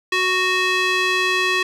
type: tone with band-pass filter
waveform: square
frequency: 370.1 Hz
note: F#4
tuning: in tune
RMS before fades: -19 dBFS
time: 0.12-1.63 s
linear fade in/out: 5 ms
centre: 2500 Hz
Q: 1.4
effects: none